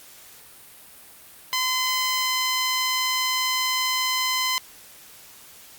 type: tone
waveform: 10% pulse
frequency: 1025 Hz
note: C6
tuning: 36 cents flat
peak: -13 dBFS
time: 1.53-4.58 s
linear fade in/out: 0 ms
effects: white hiss -47 dBFS RMS until 5.78 s + Opus 48 kbps